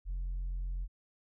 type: tone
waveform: sine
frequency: 44 Hz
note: F1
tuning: 14 cents sharp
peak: -31 dBFS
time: 0.05-0.88 s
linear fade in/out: 50 ms
effects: tanh soft clip ceiling -32 dBFS